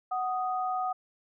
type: tone pair together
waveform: sine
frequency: 743.4 / 1244.5 Hz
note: F#5 / D#6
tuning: +8 / 0 cents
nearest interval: major sixth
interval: 892 cents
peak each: -29 / -33 dBFS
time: 0.11-0.93 s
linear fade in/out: 10 ms
effects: none